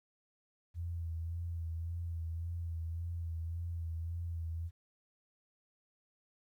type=tone with vibrato; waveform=sine; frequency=83.7 Hz; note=E2; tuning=27 cents sharp; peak=-36 dBFS; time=0.74-4.71 s; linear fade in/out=50 ms; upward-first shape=sine; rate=1.8 Hz; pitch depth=37 cents each way; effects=12-bit